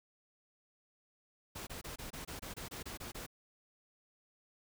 pink noise bursts, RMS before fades -45 dBFS, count 12, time 1.55-3.265 s, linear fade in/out 10 ms, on 120 ms, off 25 ms, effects none

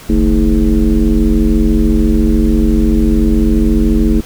sine tone with frequency modulation, 130.81 Hz, C3, in tune, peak -7 dBFS, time 0.09-4.21 s, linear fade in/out 10 ms, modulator 94 Hz, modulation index 2.3, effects pink hiss -35 dBFS RMS until 4.25 s

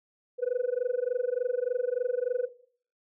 sine tone with amplitude modulation, 493.9 Hz, B4, in tune, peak -20 dBFS, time 0.38-2.49 s, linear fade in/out 50 ms, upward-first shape sine, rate 23.4 Hz, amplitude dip 100%, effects noise-tail reverb RT60 0.5 s tail -17 dB re dry + tanh soft clip ceiling -21 dBFS

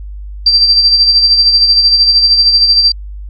sine tone with tremolo, 4699 Hz, D8, in tune, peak -3 dBFS, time 0.46-2.92 s, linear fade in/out 5 ms, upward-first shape sine, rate 13 Hz, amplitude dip 50%, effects added 50 Hz sine -23 dBFS peak until 3.29 s

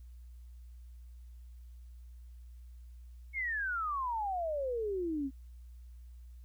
sine exponential sweep, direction down, 2217 to 260 Hz, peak -32 dBFS, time 3.33-5.31 s, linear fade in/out 50 ms, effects added 60 Hz sine -48 dBFS peak until 6.44 s + white hiss -75 dBFS RMS until 6.44 s

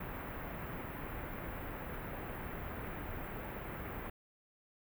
pink band-stop noise, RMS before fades -43 dBFS, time 0-4.1 s, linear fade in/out 5 ms, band 2200 to 16000 Hz, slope 24 dB/octave, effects none

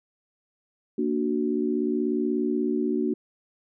sine chord, Bb augmented, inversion none, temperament equal, 233.1 / 293.7 / 370 Hz, Bb3 / D4 / F#4, 0 / 0 / 0 cents, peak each -27 dBFS, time 0.98-3.14 s, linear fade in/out 5 ms, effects none

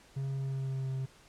triangle tone with pitch glide, 135.9 to 132.34 Hz, C#3 to C3, -34 to +20 cents, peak -30 dBFS, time 0.16-1.06 s, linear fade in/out 10 ms, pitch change -46 cents, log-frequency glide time 0.32-0.92 s, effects pink hiss -59 dBFS RMS until 1.28 s + low-pass 9000 Hz 12 dB/octave

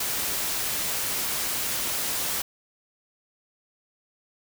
white noise, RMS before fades -28 dBFS, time 0-2.42 s, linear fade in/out 5 ms, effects none

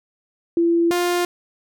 sine / sawtooth tone pair in turn, 338.3 / 352.2 Hz, E4 / F4, +45 / +15 cents, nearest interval minor second, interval 70 cents, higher second, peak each -14 dBFS, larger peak neither, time 0.57-0.91 / 0.91-1.25 s, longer neither, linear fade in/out 2 ms, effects none

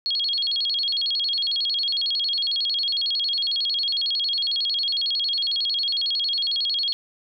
sine tone with vibrato, 3769 Hz, A#7, 18 cents sharp, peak -21 dBFS, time 0.06-6.93 s, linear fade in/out 0 ms, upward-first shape square, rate 11 Hz, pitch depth 240 cents each way, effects none

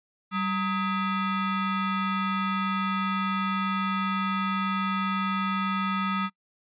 40% pulse ring-modulated tone, 729 Hz, F#5, 26 cents flat, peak -21 dBFS, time 0.31-6.3 s, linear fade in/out 50 ms, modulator 536 Hz, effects noise-tail reverb RT60 0.1 s tail -25 dB re dry + resampled to 8000 Hz

